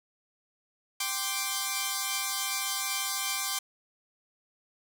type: chord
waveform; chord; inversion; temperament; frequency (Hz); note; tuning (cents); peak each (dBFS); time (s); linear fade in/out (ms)
5% pulse; G suspended fourth; none; equal; 784 / 1046.5 / 1174.7; G5 / C6 / D6; 0 / 0 / 0; -23 / -22 / -21; 1-3.59; 5
effects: none